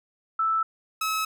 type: tone pair in turn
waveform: sine / sawtooth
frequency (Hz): 1318.5 / 1289.9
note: E6 / E6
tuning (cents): 0 / -38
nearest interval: unison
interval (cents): 38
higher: first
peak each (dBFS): -21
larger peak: neither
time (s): 0.39-0.63 / 1.01-1.25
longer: neither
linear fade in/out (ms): 5
effects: none